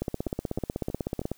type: two click trains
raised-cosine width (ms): 2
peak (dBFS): -21 / -15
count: 4 / 22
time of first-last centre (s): 0.27-1.216 / 0.02-1.316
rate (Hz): 3.17 / 16.2
effects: white hiss -60 dBFS RMS until 1.37 s